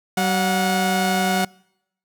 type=tone pair together; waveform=sawtooth; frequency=190 / 728.8 Hz; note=F#3 / F#5; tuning=+46 / -26 cents; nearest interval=octave + major seventh; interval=2328 cents; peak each=-17 dBFS; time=0.17-1.45 s; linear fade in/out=5 ms; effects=noise-tail reverb RT60 0.8 s tail -26 dB re dry